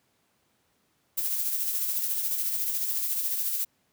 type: noise with tremolo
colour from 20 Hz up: violet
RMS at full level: -27 dBFS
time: 1.17-3.65 s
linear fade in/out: 10 ms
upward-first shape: sine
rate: 14 Hz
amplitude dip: 40%
effects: pink hiss -70 dBFS RMS until 3.92 s + high-pass 100 Hz 12 dB/octave